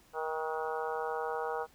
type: harmonic tone with a mistuned harmonic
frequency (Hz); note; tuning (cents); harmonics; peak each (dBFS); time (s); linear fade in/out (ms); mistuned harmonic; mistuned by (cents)
158.1; D#3; +28; 3 / 4 / 5 / 6 / 7 / 8 / 9; -36 / -43 / -38 / -41 / -45 / -43 / -44; 0.13-1.67; 50; 9; +32
effects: pink hiss -63 dBFS RMS until 1.74 s